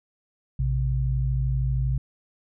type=tone pair together; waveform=sine; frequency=57.97 / 130.81 Hz; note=A#1 / C3; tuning=-9 / 0 cents; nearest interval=octave + major second; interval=1409 cents; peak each=-24 dBFS; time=0.59-1.98 s; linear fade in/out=5 ms; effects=none